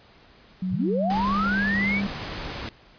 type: tone with pitch glide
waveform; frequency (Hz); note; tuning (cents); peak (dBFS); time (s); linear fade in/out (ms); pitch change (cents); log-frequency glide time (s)
sine; 185 to 199.43; F#3 to G3; 0 to +30; -24; 0.62-2.07; 5; +130; 0.78-1.31
type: linear sweep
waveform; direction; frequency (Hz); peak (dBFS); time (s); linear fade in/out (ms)
sine; up; 55 to 2341; -23; 0.7-2.02; 50
type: noise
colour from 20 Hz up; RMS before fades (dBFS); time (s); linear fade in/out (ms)
pink; -33; 1.1-2.69; 2
effects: pink hiss -53 dBFS RMS until 2.98 s + resampled to 11025 Hz